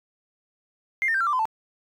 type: tone with pitch steps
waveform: triangle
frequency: 2100 / 1817.6 / 1573.2 / 1361.7 / 1178.6 / 1020.1 / 882.9 Hz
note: C7 / A#6 / G6 / F6 / D6 / C6 / A5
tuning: +6 / -44 / +6 / -44 / +6 / -44 / +6 cents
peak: -17 dBFS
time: 1.02-1.454 s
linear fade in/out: 0 ms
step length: 62 ms
effects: tanh soft clip ceiling -18 dBFS